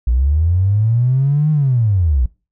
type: linear two-way sweep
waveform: triangle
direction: up then down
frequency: 56.4 to 155.56 to 56.4 Hz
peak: -7 dBFS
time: 0.07-2.26 s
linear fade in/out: 5 ms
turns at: 1.51 s
effects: noise-tail reverb RT60 0.3 s tail -26 dB re dry + tanh soft clip ceiling -9 dBFS